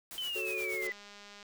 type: noise with tremolo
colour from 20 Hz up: white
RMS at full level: -44 dBFS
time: 0.11-0.87 s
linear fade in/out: 0 ms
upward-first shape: sine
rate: 8.4 Hz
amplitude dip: 65%
type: exponential sweep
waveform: sine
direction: down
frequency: 3089 to 1975.5 Hz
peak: -34 dBFS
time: 0.18-0.92 s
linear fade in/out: 0 ms
type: chord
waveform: triangle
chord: F# minor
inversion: none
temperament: equal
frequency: 370 / 440 / 554.4 Hz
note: F#4 / A4 / C#5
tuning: 0 / 0 / 0 cents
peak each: -38 / -39 / -43 dBFS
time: 0.35-0.9 s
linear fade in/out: 10 ms
type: click train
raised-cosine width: 0.2 ms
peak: -34 dBFS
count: 125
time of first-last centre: 0.82-1.428 s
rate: 204 Hz
effects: none